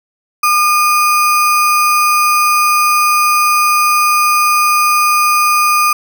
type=tone with sample-and-hold; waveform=sine; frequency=1209 Hz; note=D6; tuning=50 cents sharp; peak=-8 dBFS; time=0.43-5.93 s; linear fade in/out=5 ms; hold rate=3675 Hz; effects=none